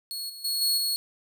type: tone with level steps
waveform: sawtooth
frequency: 4342 Hz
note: C#8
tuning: 37 cents flat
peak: -29 / -37 / -23 / -19 / -22 dBFS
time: 0.11-0.96 s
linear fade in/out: 0 ms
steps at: 0.29 / 0.44 / 0.61 / 0.77 s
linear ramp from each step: 10 ms
effects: none